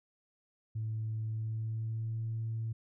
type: tone with pitch glide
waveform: sine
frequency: 110 to 112.64 Hz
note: A2 to A2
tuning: 0 to +41 cents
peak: -32 dBFS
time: 0.75-2.73 s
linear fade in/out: 10 ms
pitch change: +41 cents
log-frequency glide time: 1.27-2.2 s
effects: tanh soft clip ceiling -29 dBFS